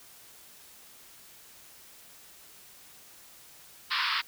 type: band-pass noise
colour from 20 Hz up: pink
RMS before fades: -29 dBFS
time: 3.9-4.22 s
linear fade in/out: 20 ms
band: 970 to 5100 Hz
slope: 96 dB/octave
effects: white hiss -53 dBFS RMS until 4.27 s